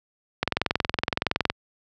click train, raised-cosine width 0.3 ms, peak -5 dBFS, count 24, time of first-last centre 0.43-1.5 s, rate 21.5 Hz, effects high-pass 60 Hz 12 dB/octave

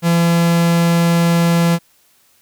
45% pulse tone, 169.4 Hz, E3, 48 cents sharp, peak -11 dBFS, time 0.02-1.79 s, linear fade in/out 50 ms, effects white hiss -55 dBFS RMS until 2.41 s

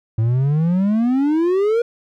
triangle exponential sweep, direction up, 108.2 to 481.7 Hz, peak -12 dBFS, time 0.18-1.82 s, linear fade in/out 5 ms, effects none

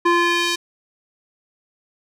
square tone with band-pass filter sweep, 345.2 Hz, F4, 20 cents flat, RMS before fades -18 dBFS, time 0.05-0.56 s, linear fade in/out 10 ms, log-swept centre 1000 to 4600 Hz, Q 1, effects none

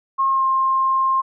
sine tone with pitch glide, 1076 to 1060.6 Hz, C6 to C6, +48 to +23 cents, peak -15 dBFS, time 0.18-1.22 s, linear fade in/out 20 ms, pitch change -25 cents, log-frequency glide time 0.29-0.45 s, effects none

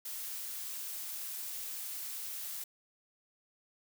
blue noise, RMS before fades -41 dBFS, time 0.05-2.64 s, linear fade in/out 5 ms, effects none

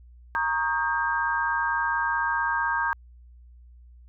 sine chord, Eb dominant seventh, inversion second, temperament equal with one note detuned, 932.3 / 1108.7 / 1244.5 / 1597.2 Hz, Bb5 / Db6 / Eb6 / G6, 0 / 0 / 0 / +32 cents, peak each -27 / -32 / -32 / -26 dBFS, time 0.35-2.93 s, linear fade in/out 0 ms, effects added 60 Hz sine -47 dBFS peak until 4.08 s

